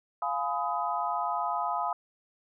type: chord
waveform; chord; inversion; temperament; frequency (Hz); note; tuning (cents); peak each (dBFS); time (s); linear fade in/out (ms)
sine; F half-diminished seventh; none; just; 698.5 / 838.1 / 1005.8 / 1257.2; F5 / Ab5 / Cb6 / Eb6; 0 / +16 / +31 / +18; -33; 0.22-1.93; 2
effects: none